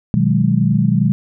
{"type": "chord", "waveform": "sine", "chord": "G# minor seventh", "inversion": "first", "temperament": "equal", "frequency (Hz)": [123.47, 155.56, 185, 207.7], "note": ["B2", "D#3", "F#3", "G#3"], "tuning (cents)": [0, 0, 0, 0], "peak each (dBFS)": -17, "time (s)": [0.14, 1.12], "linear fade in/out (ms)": 0, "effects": []}